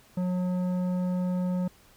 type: tone with tanh clipping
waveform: sine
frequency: 181.2 Hz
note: F#3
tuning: 36 cents flat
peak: -27 dBFS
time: 0.17-1.68 s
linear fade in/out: 5 ms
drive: 11 dB
effects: pink hiss -58 dBFS RMS until 1.96 s